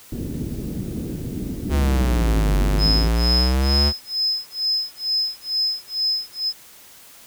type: low-pass noise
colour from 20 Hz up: white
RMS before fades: -28 dBFS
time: 0.12-3.08 s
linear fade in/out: 5 ms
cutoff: 310 Hz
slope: 24 dB/octave
type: exponential two-way sweep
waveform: square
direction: down then up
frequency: 73.42 to 48.11 to 73.42 Hz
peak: -17 dBFS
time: 1.69-3.93 s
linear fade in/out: 50 ms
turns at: 2.6 s
type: tone with tremolo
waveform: sine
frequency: 5100 Hz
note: D#8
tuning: 42 cents sharp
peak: -17 dBFS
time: 2.78-6.53 s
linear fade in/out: 50 ms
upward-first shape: sine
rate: 2.2 Hz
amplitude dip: 100%
effects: white hiss -46 dBFS RMS until 7.26 s